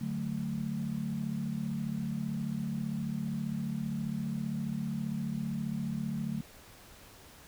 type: chord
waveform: sine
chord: D major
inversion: none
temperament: equal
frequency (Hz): 146.83 / 185 / 220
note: D3 / F#3 / A3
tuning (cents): 0 / 0 / 0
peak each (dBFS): -37 / -37 / -35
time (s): 0.01-6.41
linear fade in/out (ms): 5
effects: pink hiss -54 dBFS RMS until 7.47 s